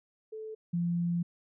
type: tone pair in turn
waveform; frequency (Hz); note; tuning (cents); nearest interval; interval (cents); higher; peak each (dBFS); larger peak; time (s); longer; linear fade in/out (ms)
sine; 436.5 / 172.33; A4 / F3; -14 / -23; octave + major third; 1609; first; -38 / -27; second; 0.32-0.55 / 0.73-1.23; second; 10
effects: none